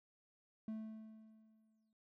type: tone with exponential decay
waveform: triangle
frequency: 219 Hz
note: A3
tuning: 8 cents flat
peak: -38 dBFS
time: 0.68-1.93 s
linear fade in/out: 2 ms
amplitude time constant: 270 ms
effects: none